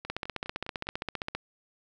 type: two click trains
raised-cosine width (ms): 0.3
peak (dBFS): -16 / -24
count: 20 / 5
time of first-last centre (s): 0.1-1.35 / 0.05-0.87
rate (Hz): 15.2 / 4.88
effects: none